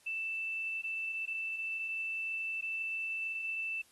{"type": "tone", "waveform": "sine", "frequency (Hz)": 2654, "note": "E7", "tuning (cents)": 11, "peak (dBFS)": -34, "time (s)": [0.06, 3.82], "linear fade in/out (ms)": 10, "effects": ["white hiss -65 dBFS RMS until 3.91 s", "AAC 32 kbps"]}